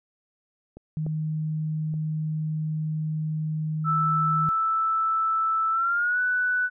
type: clicks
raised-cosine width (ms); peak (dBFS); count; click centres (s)
2; -29 / -23 / -33; 3; 0.77 / 1.065 / 1.94
type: tone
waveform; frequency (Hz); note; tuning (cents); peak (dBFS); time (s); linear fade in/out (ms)
sine; 155.56; D#3; 0; -25; 0.97-4.49; 0
type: tone with pitch glide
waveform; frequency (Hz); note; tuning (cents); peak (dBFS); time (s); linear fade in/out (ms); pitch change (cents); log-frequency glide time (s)
sine; 1318.5 to 1488.5; E6 to F#6; 0 to +10; -21; 3.84-6.7; 50; +210; 5.71-6.2
effects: none